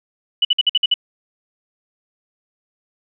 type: tone bursts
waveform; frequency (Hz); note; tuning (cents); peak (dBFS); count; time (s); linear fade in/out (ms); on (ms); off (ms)
sine; 2960; F#7; 0; -11; 7; 0.42-0.941; 5; 29; 53
effects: none